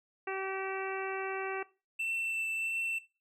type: harmonic tone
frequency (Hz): 384.4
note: G4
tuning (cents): -34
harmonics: 1 / 2 / 3 / 4 / 5 / 6 / 7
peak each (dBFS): -37 / -40 / -42 / -43 / -44 / -45 / -45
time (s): 0.27-1.63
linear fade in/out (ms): 5
type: tone with vibrato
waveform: triangle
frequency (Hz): 2675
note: E7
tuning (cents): +25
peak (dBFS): -30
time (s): 1.99-2.99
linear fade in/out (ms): 10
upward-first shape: triangle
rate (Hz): 1.5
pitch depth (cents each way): 12
effects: noise-tail reverb RT60 0.3 s tail -19 dB re dry